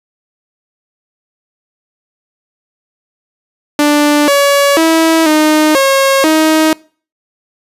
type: tone with pitch steps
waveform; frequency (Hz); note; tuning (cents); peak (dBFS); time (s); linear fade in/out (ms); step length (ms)
sawtooth; 294.4 / 565 / 324.8 / 307.5 / 543 / 314.6; D4 / C#5 / E4 / D#4 / C#5 / D#4; +4 / +33 / -26 / -20 / -36 / +19; -3; 3.79-6.73; 2; 490
effects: noise-tail reverb RT60 0.4 s tail -24 dB re dry + resampled to 32000 Hz